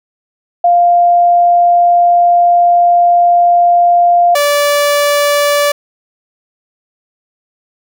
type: tone pair in turn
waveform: sine / sawtooth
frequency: 698.5 / 579.6 Hz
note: F5 / D5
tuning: 0 / -23 cents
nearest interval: minor third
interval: 323 cents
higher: first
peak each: -5 dBFS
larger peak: neither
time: 0.64-4.35 / 4.35-5.72 s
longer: first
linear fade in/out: 5 ms
effects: none